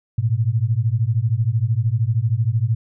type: beating tone pair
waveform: sine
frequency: 107.1 / 120.1 Hz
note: A2 / B2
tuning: -46 / -48 cents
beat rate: 13 Hz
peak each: -19 dBFS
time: 0.18-2.75 s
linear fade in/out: 5 ms
effects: none